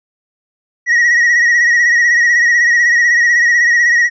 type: tone with vibrato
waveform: triangle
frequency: 1904 Hz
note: A#6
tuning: 36 cents sharp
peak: -6 dBFS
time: 0.86-4.1 s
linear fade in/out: 50 ms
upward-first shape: sine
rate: 16 Hz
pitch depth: 48 cents each way
effects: resampled to 16000 Hz